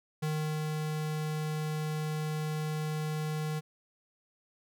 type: tone with ADSR envelope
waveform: square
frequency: 154.1 Hz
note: D#3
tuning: 16 cents flat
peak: -30 dBFS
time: 0.22-3.61 s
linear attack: 12 ms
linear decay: 370 ms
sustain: -2 dB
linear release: 29 ms
effects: none